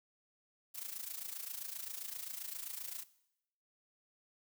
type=noise with amplitude modulation; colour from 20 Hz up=blue; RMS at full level=-41 dBFS; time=0.74-3.04 s; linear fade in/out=20 ms; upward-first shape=sine; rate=27.6 Hz; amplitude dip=75%; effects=noise-tail reverb RT60 0.8 s tail -18 dB re dry